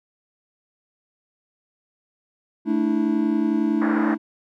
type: chord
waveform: triangle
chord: A suspended fourth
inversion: none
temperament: equal with one note detuned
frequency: 220 / 293.7 / 324.7 Hz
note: A3 / D4 / E4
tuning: 0 / 0 / -26 cents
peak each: -21 dBFS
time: 2.65-4.18 s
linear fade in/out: 50 ms
type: band-pass noise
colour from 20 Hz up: white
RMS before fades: -29 dBFS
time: 3.81-4.15 s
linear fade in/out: 10 ms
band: 440 to 1800 Hz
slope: 48 dB/octave
effects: none